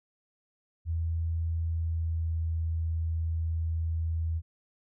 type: tone with pitch glide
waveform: sine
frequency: 82.41 to 81.65 Hz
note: E2 to E2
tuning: 0 to -16 cents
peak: -27 dBFS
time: 0.85-4.42 s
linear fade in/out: 50 ms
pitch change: -16 cents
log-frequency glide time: 1.6-2.39 s
effects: none